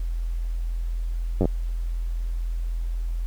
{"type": "slowing click train", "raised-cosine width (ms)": 2, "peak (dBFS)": -9, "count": 5, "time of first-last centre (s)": [1.41, 1.455], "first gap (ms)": 10, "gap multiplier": 1.08, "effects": ["added 42 Hz sine -24 dBFS peak until 3.26 s", "pink hiss -54 dBFS RMS until 3.26 s"]}